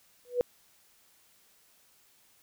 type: tone with exponential growth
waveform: sine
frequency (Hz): 490.3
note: B4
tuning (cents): -13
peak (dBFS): -19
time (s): 0.25-0.41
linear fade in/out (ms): 0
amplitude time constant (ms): 33
effects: white hiss -64 dBFS RMS until 2.42 s